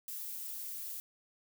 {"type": "noise", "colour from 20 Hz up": "violet", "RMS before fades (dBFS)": -42, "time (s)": [0.08, 1], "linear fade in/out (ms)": 0, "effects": []}